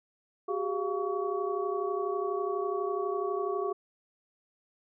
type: tone cluster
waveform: sine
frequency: 375.2 / 407.3 / 699 / 1128 Hz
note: F#4 / G#4 / F5 / C#6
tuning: +24 / -34 / +1 / +30 cents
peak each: -33 / -32 / -38 / -36 dBFS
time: 0.48-3.73 s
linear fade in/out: 10 ms
effects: none